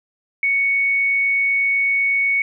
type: tone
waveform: sine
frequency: 2223 Hz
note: C#7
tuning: 4 cents sharp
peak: -15 dBFS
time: 0.43-2.42 s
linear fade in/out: 2 ms
effects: none